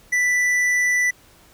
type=tone with tanh clipping; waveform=sine; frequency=1978 Hz; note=B6; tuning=2 cents sharp; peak=-18 dBFS; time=0.12-1.11 s; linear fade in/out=10 ms; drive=10 dB; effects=pink hiss -52 dBFS RMS until 1.53 s